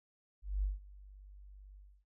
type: tone with ADSR envelope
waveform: sine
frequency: 49 Hz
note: G1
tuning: in tune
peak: -29 dBFS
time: 0.42-2.05 s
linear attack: 210 ms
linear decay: 160 ms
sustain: -22 dB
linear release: 290 ms
effects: none